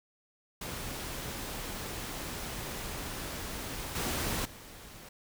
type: noise with level steps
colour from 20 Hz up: pink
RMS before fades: -39 / -33 / -49 dBFS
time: 0.61-5.09 s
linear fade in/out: 5 ms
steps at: 3.95 / 4.45 s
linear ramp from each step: 5 ms
effects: none